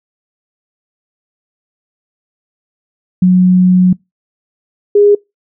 sine tone pair in turn, 182.7 / 410.1 Hz, F#3 / G#4, -22 / -22 cents, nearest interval octave + major second, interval 1400 cents, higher second, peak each -4 dBFS, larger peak neither, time 3.22-3.93 / 4.95-5.15 s, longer first, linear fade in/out 5 ms, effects noise-tail reverb RT60 0.2 s tail -25 dB re dry

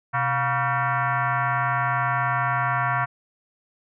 sine tone with frequency modulation, 128.3 Hz, C3, 34 cents flat, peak -20 dBFS, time 0.13-3.06 s, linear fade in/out 20 ms, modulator 418 Hz, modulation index 3.9, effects none

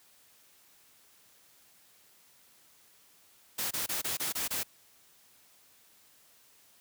white noise bursts, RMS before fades -33 dBFS, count 7, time 3.58-4.634 s, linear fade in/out 10 ms, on 130 ms, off 24 ms, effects white hiss -62 dBFS RMS until 6.8 s + high-pass 60 Hz 12 dB/octave

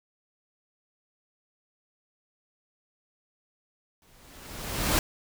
pink noise with exponential growth, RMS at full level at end -22 dBFS, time 4.02-4.99 s, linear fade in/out 1 ms, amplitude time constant 210 ms, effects none

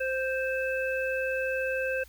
harmonic tone, 523.3 Hz, C5, in tune, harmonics 1 / 3 / 5, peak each -29 / -32 / -35 dBFS, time 0-2.04 s, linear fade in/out 10 ms, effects added 60 Hz sine -52 dBFS peak until 2.08 s + white hiss -57 dBFS RMS until 2.08 s

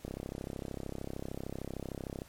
click train, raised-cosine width 2 ms, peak -25 dBFS, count 73, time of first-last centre 0.05-2.219 s, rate 33.2 Hz, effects pink hiss -58 dBFS RMS until 2.28 s + MP3 64 kbps

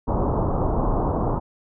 pink low-pass noise, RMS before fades -22 dBFS, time 0.07-1.4 s, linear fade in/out 20 ms, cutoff 1100 Hz, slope 48 dB/octave, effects none

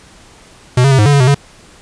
square tone with pitch steps, 125.1 / 137.7 / 133.8 / 105.1 / 144.1 / 141.1 / 127 / 141.2 Hz, B2 / C#3 / C3 / G#2 / D3 / C#3 / B2 / C#3, +23 / -11 / +39 / +21 / -33 / +31 / +49 / +32 cents, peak -7 dBFS, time 0.77-1.346 s, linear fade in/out 5 ms, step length 72 ms, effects pink hiss -42 dBFS RMS until 1.81 s + resampled to 22050 Hz

